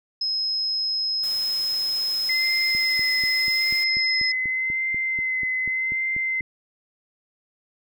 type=tone; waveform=sine; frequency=5130 Hz; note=E8; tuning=48 cents flat; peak=-22 dBFS; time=0.21-4.32 s; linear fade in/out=5 ms
type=noise; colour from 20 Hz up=white; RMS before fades=-40 dBFS; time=1.23-3.84 s; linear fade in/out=5 ms
type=tone with vibrato; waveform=sine; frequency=2061 Hz; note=C7; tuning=27 cents flat; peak=-22 dBFS; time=2.29-6.41 s; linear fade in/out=5 ms; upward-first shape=sine; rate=0.85 Hz; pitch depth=19 cents each way
type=click train; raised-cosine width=3 ms; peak=-26 dBFS; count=16; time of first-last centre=2.75-6.409 s; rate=4.1 Hz
effects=none